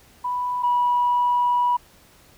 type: tone pair in turn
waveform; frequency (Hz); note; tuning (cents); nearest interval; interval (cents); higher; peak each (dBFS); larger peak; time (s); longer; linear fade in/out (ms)
sine; 987.8 / 974.8; B5 / B5; 0 / -23; unison; 23; first; -22 / -16; second; 0.24-0.63 / 0.63-1.77; second; 10
effects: tanh soft clip ceiling -12 dBFS + pink hiss -53 dBFS RMS until 2.37 s